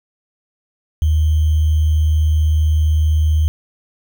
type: tone with sample-and-hold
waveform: sine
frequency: 77.78 Hz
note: D#2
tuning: in tune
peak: -11 dBFS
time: 1.02-3.48 s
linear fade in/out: 0 ms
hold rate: 3150 Hz
effects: none